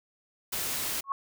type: noise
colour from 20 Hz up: white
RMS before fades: -32 dBFS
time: 0.52-1.01 s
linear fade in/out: 10 ms
type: tone with exponential growth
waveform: sine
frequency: 1099 Hz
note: C#6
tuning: 15 cents flat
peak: -22 dBFS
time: 1.04-1.12 s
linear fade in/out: 1 ms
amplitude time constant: 17 ms
effects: none